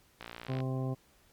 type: click train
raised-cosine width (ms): 0.3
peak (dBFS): -26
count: 24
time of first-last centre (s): 0.21-0.604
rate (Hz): 58.4
type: harmonic tone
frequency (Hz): 130.81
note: C3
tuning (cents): 0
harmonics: 1 / 2 / 3 / 4 / 5 / 6 / 8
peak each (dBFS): -32 / -38 / -42 / -44 / -46 / -48 / -50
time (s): 0.48-0.95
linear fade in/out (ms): 20
effects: pink hiss -65 dBFS RMS until 1.32 s + MP3 96 kbps